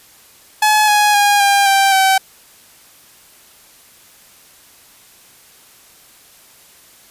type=tone with pitch steps; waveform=sawtooth; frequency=852 / 834.5 / 817.3 / 800.5 / 784 / 767.9 Hz; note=G#5 / G#5 / G#5 / G5 / G5 / G5; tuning=+44 / +8 / -28 / +36 / 0 / -36 cents; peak=-6 dBFS; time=0.62-2.18 s; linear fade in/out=5 ms; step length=260 ms; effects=white hiss -46 dBFS RMS until 7.1 s + resampled to 32000 Hz